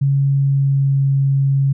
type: tone with pitch glide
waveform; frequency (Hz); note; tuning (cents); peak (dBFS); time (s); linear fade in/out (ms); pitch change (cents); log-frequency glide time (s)
sine; 138.59 to 137.32; C#3 to C#3; 0 to -16; -12; 0.01-1.73; 10; -16; 0.27-1.05
effects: none